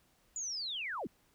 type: linear sweep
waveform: sine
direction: down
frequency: 7040 to 155.56 Hz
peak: -36 dBFS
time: 0.36-1.07 s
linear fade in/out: 2 ms
effects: pink hiss -70 dBFS RMS until 1.34 s